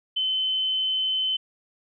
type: tone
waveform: sine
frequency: 3056 Hz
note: G7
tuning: 45 cents flat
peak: -22 dBFS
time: 0.16-1.37 s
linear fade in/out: 10 ms
effects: none